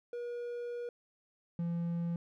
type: tone pair in turn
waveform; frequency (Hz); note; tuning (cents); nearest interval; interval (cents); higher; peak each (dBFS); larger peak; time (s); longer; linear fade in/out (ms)
triangle; 480 / 170.29; B4 / F3; -49 / -43; octave + tritone; 1794; first; -35 / -30; second; 0.13-0.89 / 1.59-2.16; first; 2
effects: none